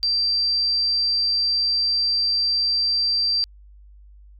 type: tone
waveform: sine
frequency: 4699 Hz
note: D8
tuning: in tune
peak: -18 dBFS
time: 0.03-3.44 s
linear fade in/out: 0 ms
effects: added 50 Hz sine -44 dBFS peak until 4.39 s